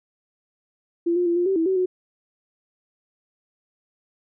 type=tone with pitch steps; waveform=sine; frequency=340.6 / 354.7 / 342.4 / 352 / 385.2 / 326.6 / 379 / 366.9 Hz; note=F4 / F4 / F4 / F4 / G4 / E4 / F#4 / F#4; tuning=-43 / +27 / -34 / +14 / -30 / -16 / +42 / -15 cents; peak=-18 dBFS; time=1.06-1.86 s; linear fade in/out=10 ms; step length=100 ms; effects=none